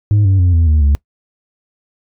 sine tone with pitch steps, 103.8 / 96.29 / 89.33 / 82.86 / 76.87 / 71.31 Hz, G#2 / G2 / F2 / E2 / D#2 / C#2, 0 / -30 / +40 / +9 / -20 / +50 cents, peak -5 dBFS, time 0.11-0.95 s, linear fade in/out 0 ms, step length 140 ms, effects noise-tail reverb RT60 0.1 s tail -25 dB re dry + tanh soft clip ceiling -7 dBFS

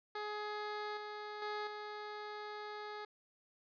15% pulse tone with level steps, 420 Hz, G#4, 19 cents sharp, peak -33 / -37 / -32 / -37 dBFS, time 0.15-3.05 s, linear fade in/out 5 ms, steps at 0.97 / 1.42 / 1.67 s, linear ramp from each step 2 ms, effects resampled to 11025 Hz

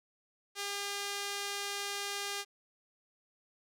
sawtooth tone with band-pass filter, 402.8 Hz, G4, 47 cents sharp, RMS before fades -38 dBFS, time 0.55-2.45 s, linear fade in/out 50 ms, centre 5100 Hz, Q 0.59, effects none

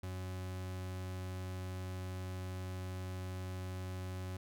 40% pulse tone, 92.5 Hz, F#2, in tune, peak -39 dBFS, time 0.03-4.37 s, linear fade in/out 5 ms, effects none

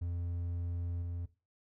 triangle tone with level steps, 86.6 Hz, F2, 14 cents flat, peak -32 / -34 dBFS, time 0.01-1.26 s, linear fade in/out 10 ms, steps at 1.02 s, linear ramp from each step 2 ms, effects noise-tail reverb RT60 0.3 s tail -17 dB re dry

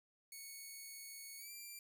5% pulse tone with pitch glide, 2217 to 2362 Hz, C#7 to D7, 0 to +9 cents, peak -40 dBFS, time 0.32-1.79 s, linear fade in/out 2 ms, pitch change +109 cents, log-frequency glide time 1.38-1.51 s, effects none

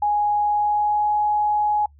sine tone with pitch glide, 830.6 to 838.3 Hz, G#5 to G#5, 0 to +16 cents, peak -17 dBFS, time 0.02-1.86 s, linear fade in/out 5 ms, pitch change +16 cents, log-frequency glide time 0.42-1.1 s, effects noise-tail reverb RT60 0.1 s tail -23 dB re dry + added 72 Hz sine -48 dBFS peak until 1.99 s

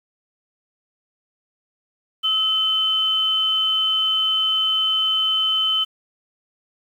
sine tone pair together, 1290 / 3056 Hz, E6 / G7, -38 / -45 cents, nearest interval octave + minor third, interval 1493 cents, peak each -29 / -17 dBFS, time 2.23-5.85 s, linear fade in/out 20 ms, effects 8-bit

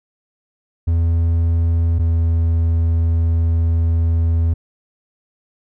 triangle tone pair in turn, 83.4 / 82.78 Hz, E2 / E2, +21 / +8 cents, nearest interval unison, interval 13 cents, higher first, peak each -11 dBFS, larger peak neither, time 0.87-1.99 / 1.99-4.54 s, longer second, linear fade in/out 10 ms, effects none

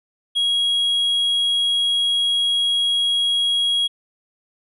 triangle tone, 3300 Hz, G#7, 12 cents flat, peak -15 dBFS, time 0.35-3.88 s, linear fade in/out 20 ms, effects resampled to 24000 Hz

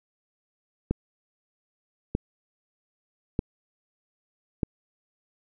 click train, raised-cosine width 3 ms, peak -11 dBFS, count 4, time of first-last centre 0.91-4.632 s, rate 0.806 Hz, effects none

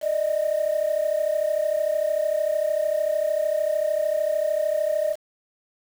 sine tone pair together, 596.7 / 630 Hz, D5 / D#5, +27 / +21 cents, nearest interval minor second, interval 94 cents, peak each -22 dBFS, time 0.01-5.16 s, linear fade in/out 50 ms, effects tanh soft clip ceiling -16 dBFS + 7-bit

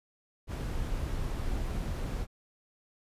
brown noise, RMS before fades -33 dBFS, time 0.47-2.27 s, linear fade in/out 50 ms, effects resampled to 32000 Hz

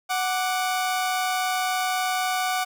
sawtooth tone pair together, 740.7 / 1174.7 Hz, F#5 / D6, +2 / 0 cents, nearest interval minor sixth, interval 798 cents, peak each -20 / -26 dBFS, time 0.09-2.65 s, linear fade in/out 20 ms, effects none

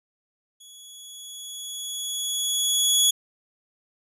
20% pulse tone with level ramp, 3370 Hz, G#7, 25 cents sharp, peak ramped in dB -40 to -10 dBFS, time 0.6-3.11 s, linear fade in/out 10 ms, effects none

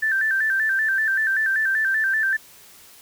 sine tone with vibrato, 1661.2 Hz, G#6, in tune, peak -18 dBFS, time 0.02-2.37 s, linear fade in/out 10 ms, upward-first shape square, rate 5.2 Hz, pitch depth 100 cents each way, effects white hiss -48 dBFS RMS until 3.01 s

